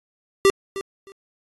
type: tone with echo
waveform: square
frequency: 392 Hz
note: G4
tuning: in tune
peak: -12 dBFS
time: 0.45-0.5 s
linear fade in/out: 0 ms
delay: 310 ms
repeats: 2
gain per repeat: -15 dB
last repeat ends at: 1.12 s
effects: AAC 32 kbps